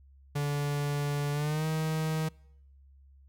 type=tone with pitch glide; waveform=45% pulse; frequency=144.6 to 157.69 Hz; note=D3 to D#3; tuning=-27 to +24 cents; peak=-28 dBFS; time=0.35-2.29 s; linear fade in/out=10 ms; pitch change=+151 cents; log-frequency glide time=1.32-1.66 s; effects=noise-tail reverb RT60 0.8 s tail -26 dB re dry + added 68 Hz sine -54 dBFS peak until 3.28 s